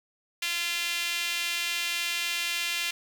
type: tone with high-pass filter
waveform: sawtooth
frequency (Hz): 343.6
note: F4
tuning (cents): -28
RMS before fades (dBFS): -30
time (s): 0.42-2.91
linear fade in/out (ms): 5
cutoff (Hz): 2600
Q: 2.1
effects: none